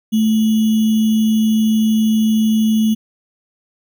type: tone with sample-and-hold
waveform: sine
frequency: 218.6 Hz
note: A3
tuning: 11 cents flat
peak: -11 dBFS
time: 0.12-2.95 s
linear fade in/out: 20 ms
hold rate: 3150 Hz
effects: none